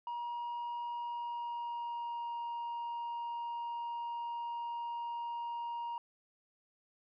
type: tone with pitch glide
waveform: sine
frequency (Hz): 952 to 942.2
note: A#5 to A#5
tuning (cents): +36 to +18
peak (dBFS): -34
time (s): 0.07-5.98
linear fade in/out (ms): 2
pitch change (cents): -18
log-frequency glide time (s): 0.92-2.34
effects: tanh soft clip ceiling -36 dBFS